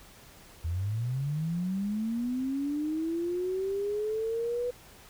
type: linear sweep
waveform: sine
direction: up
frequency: 78.3 to 493.9 Hz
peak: -28 dBFS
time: 0.64-4.71 s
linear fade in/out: 10 ms
effects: pink hiss -53 dBFS RMS until 5.09 s